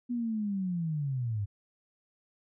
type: linear sweep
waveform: sine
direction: down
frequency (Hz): 246.9 to 97.1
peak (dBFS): -29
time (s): 0.09-1.46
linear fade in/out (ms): 20
effects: none